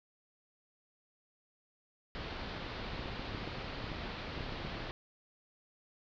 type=low-pass noise; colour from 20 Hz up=pink; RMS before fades=-42 dBFS; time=2.15-4.91 s; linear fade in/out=0 ms; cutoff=4600 Hz; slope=48 dB/octave
type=clicks; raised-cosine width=3 ms; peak=-30 dBFS; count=11; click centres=2.994 / 3.059 / 3.195 / 3.348 / 3.475 / 3.843 / 3.917 / 4.377 / 4.408 / 4.523 / 4.65 s
effects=none